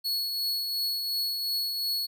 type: tone with tremolo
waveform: 45% pulse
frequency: 4370 Hz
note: C#8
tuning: 26 cents flat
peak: -25 dBFS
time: 0.04-2.07 s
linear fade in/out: 20 ms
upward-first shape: triangle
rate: 2.8 Hz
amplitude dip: 40%
effects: none